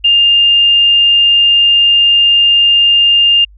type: tone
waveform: sine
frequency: 2808 Hz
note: F7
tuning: 9 cents sharp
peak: -5 dBFS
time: 0.04-3.45 s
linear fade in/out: 10 ms
effects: added 50 Hz sine -37 dBFS peak until 3.57 s